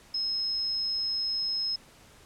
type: tone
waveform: sine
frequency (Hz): 5160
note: E8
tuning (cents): -38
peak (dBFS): -27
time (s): 0.14-1.76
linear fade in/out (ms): 5
effects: pink hiss -55 dBFS RMS until 2.25 s + low-pass 11000 Hz 12 dB/octave